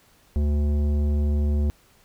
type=tone with tanh clipping; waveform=triangle; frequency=73.42 Hz; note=D2; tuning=in tune; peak=-21 dBFS; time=0.36-1.7 s; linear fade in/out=0 ms; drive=17 dB; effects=pink hiss -58 dBFS RMS until 2.04 s